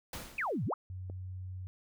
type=noise with exponential decay; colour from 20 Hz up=pink; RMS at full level=-39 dBFS; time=0.13-0.69 s; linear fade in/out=2 ms; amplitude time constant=120 ms
type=exponential two-way sweep; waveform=sine; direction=down then up; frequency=2703 to 92.5 to 1395 Hz; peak=-31 dBFS; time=0.38-0.74 s; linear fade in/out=5 ms; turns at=0.65 s
type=tone; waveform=sine; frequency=92.5 Hz; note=F#2; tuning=in tune; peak=-39 dBFS; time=0.9-1.67 s; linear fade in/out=0 ms
type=click; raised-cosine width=2 ms; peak=-33 dBFS; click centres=1.099 s
effects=none